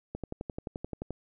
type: click train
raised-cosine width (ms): 2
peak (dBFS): -22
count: 12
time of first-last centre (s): 0.15-1.107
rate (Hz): 11.5
effects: none